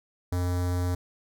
square tone with notch filter, 89.2 Hz, F2, 37 cents sharp, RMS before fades -27 dBFS, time 0.32-0.95 s, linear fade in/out 5 ms, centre 2700 Hz, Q 1, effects none

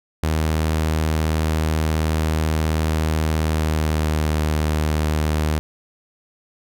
sawtooth tone with pitch glide, 78.6 to 76.94 Hz, D#2 to D#2, +18 to -19 cents, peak -14 dBFS, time 0.23-5.59 s, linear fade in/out 0 ms, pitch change -37 cents, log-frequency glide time 3.35-4.35 s, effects none

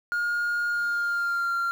sine tone with pitch glide, 1424 to 1382.7 Hz, F6 to F6, +33 to -18 cents, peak -21 dBFS, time 0.12-1.71 s, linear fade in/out 0 ms, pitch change -51 cents, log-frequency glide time 0.68-1.54 s, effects tanh soft clip ceiling -23 dBFS + 8-bit

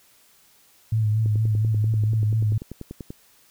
sine tone with vibrato, 108.5 Hz, A2, 24 cents flat, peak -18 dBFS, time 0.92-2.58 s, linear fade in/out 5 ms, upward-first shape sine, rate 4.3 Hz, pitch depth 43 cents each way
click train, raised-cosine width 3 ms, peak -21 dBFS, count 20, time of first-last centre 1.26-3.105 s, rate 10.3 Hz
effects white hiss -57 dBFS RMS until 3.5 s

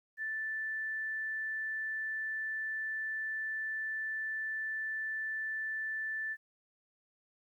sine tone, 1760 Hz, A6, in tune, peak -34 dBFS, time 0.17-6.37 s, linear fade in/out 50 ms, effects 12-bit

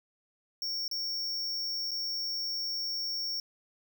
square tone with dropouts, 5490 Hz, F8, 31 cents flat, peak -32 dBFS, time 0.62-3.4 s, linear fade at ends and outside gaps 1 ms, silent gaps 0.88-0.913 / 1.909-1.915 s, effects none

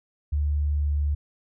sine tone with pitch glide, 73.42 to 72.95 Hz, D2 to D2, 0 to -11 cents, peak -21 dBFS, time 0.32-1.15 s, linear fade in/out 10 ms, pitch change -11 cents, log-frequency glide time 0.74-0.89 s, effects none

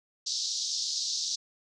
white band-pass noise, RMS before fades -32 dBFS, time 0.26-1.36 s, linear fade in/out 10 ms, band 3900 to 6200 Hz, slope 48 dB/octave, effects none

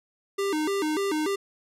square tone with vibrato, 349.2 Hz, F4, in tune, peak -25 dBFS, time 0.38-1.36 s, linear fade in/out 10 ms, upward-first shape square, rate 3.4 Hz, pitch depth 220 cents each way, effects low-pass 12000 Hz 12 dB/octave

